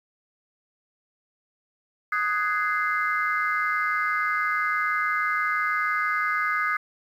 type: chord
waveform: sine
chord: Ab dominant seventh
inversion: second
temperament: just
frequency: 1245.9 / 1495.1 / 1661.2 / 2077 Hz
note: Eb6 / Gb6 / Ab6 / C7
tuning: +2 / +18 / 0 / -13 cents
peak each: -25 / -29 / -29 / -28 dBFS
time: 2.12-6.77 s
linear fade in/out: 5 ms
effects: tanh soft clip ceiling -13 dBFS + 9-bit